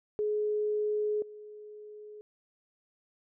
sine tone with level steps, 421.8 Hz, G#4, 27 cents sharp, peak -27 / -44 dBFS, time 0.19-2.21 s, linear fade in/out 0 ms, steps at 1.22 s, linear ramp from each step 2 ms, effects none

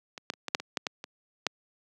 clicks, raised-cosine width 0.2 ms, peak -22 / -11 / -28 / -15 / -6 / -21 / -10 / -12 / -21 / -8 dBFS, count 10, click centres 0.178 / 0.301 / 0.337 / 0.483 / 0.549 / 0.6 / 0.772 / 0.868 / 1.041 / 1.467 s, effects high-pass 200 Hz 12 dB/octave

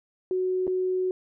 sine tone with dropouts, 370 Hz, F#4, in tune, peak -23 dBFS, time 0.31-1.11 s, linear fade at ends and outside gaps 1 ms, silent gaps 0.669-0.677 s, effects none

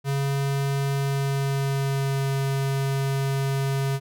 square tone with pitch glide, 138.59 to 136.68 Hz, C#3 to C#3, 0 to -24 cents, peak -23 dBFS, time 0.04-4 s, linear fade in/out 50 ms, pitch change -24 cents, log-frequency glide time 0.92-2.3 s, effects none

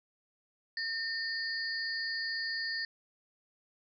sine tone cluster, 1814 / 4410 / 4814 Hz, A#6 / C#8 / D8, -48 / -10 / +42 cents, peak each -35 / -39 / -39 dBFS, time 0.77-2.85 s, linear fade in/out 2 ms, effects none

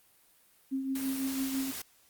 sine tone with tremolo, 267.5 Hz, C4, 38 cents sharp, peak -28 dBFS, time 0.71-1.72 s, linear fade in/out 20 ms, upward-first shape triangle, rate 6 Hz, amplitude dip 55%
white noise, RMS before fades -40 dBFS, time 0.95-1.82 s, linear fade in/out 5 ms
effects white hiss -64 dBFS RMS until 2.09 s + Opus 32 kbps

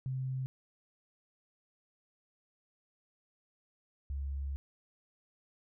sine tone pair in turn, 130.81 / 69.29 Hz, C3 / C#2, 0 / 0 cents, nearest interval major seventh, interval 1100 cents, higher first, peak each -33 / -34 dBFS, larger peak first, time 0.06-0.46 / 4.1-4.56 s, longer second, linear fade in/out 0 ms, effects none

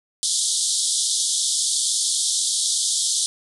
white band-pass noise, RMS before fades -22 dBFS, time 0.23-3.26 s, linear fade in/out 0 ms, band 3300 to 10000 Hz, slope 96 dB/octave, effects none

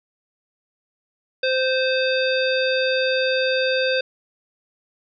harmonic tone, 520 Hz, C5, 11 cents flat, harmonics 1 / 3 / 5 / 7 / 9, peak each -20 / -25 / -27 / -28 / -30 dBFS, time 1.43-4.01 s, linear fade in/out 5 ms, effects none

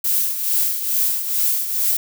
violet noise with tremolo, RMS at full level -17 dBFS, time 0.04-1.97 s, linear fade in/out 5 ms, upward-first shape triangle, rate 2.3 Hz, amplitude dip 65%, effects none

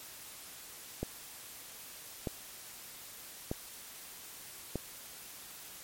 click train, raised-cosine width 2 ms, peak -20 dBFS, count 4, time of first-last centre 1.03-4.757 s, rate 0.805 Hz, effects white hiss -49 dBFS RMS until 5.83 s + MP3 64 kbps

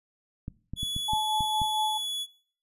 clicks, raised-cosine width 5 ms, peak -22 dBFS, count 7, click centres 0.481 / 0.736 / 0.831 / 0.964 / 1.134 / 1.407 / 1.617 s
45% pulse tone, 3399 Hz, G#7, 39 cents sharp, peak -30 dBFS, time 0.76-2.27 s, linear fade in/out 50 ms
sine tone with tremolo, 861 Hz, A5, 38 cents flat, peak -25 dBFS, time 1.08-1.98 s, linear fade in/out 10 ms, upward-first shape sine, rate 4.4 Hz, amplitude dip 45%
effects noise-tail reverb RT60 0.5 s tail -20 dB re dry + resampled to 32000 Hz

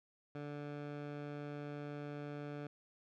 15% pulse tone with low-pass filter, 146 Hz, D3, 10 cents flat, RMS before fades -45 dBFS, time 0.35-2.67 s, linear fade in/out 2 ms, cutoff 2600 Hz, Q 0.56, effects none

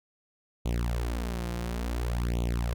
sawtooth tone with flanger, 59 Hz, A#1, 22 cents sharp, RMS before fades -30 dBFS, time 0.65-2.74 s, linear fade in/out 10 ms, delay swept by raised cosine 0.29 to 5.79 ms, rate 0.57 Hz, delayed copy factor +1, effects none

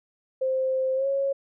sine tone with pitch glide, 523.3 to 549.6 Hz, C5 to C#5, 0 to -15 cents, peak -22 dBFS, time 0.41-1.33 s, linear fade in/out 10 ms, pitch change +85 cents, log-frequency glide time 0.95-1.07 s, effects none

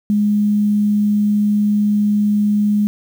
sine tone with quantisation, 207.7 Hz, G#3, in tune, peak -12 dBFS, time 0.1-2.87 s, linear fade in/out 0 ms, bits 7, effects none

